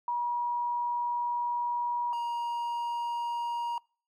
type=tone pair in turn; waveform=sine / triangle; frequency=960 / 946.2 Hz; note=B5 / A#5; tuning=-49 / +26 cents; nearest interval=unison; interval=25 cents; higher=first; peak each=-27 dBFS; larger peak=neither; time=0.08-2.13 / 2.13-3.78 s; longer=first; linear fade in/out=2 ms; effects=noise-tail reverb RT60 0.4 s tail -26 dB re dry + MP3 96 kbps